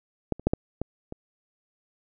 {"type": "clicks", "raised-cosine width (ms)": 2, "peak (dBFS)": [-11, -27, -7, -9, -15, -22], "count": 6, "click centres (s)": [0.323, 0.396, 0.47, 0.535, 0.816, 1.124], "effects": []}